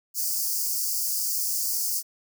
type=high-pass noise; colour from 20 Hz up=white; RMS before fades=-27 dBFS; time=0.14-2.03 s; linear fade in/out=50 ms; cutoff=4600 Hz; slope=96 dB/octave; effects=none